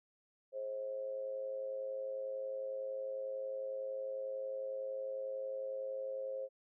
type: tone with amplitude modulation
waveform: sine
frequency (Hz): 531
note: C5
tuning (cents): +25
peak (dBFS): -35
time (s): 0.52-6.49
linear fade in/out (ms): 50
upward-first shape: sine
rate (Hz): 111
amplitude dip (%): 60
effects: none